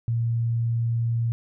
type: tone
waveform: sine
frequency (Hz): 116.3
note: A#2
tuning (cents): -4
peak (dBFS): -21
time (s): 0.08-1.32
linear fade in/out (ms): 0
effects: none